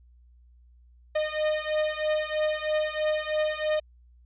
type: beating tone pair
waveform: 45% pulse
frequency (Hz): 612 / 615.1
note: D#5 / D#5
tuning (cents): -29 / -20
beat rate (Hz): 3.1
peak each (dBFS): -28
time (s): 1.15-3.8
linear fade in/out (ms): 10
effects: added 60 Hz sine -53 dBFS peak until 4.25 s + resampled to 8000 Hz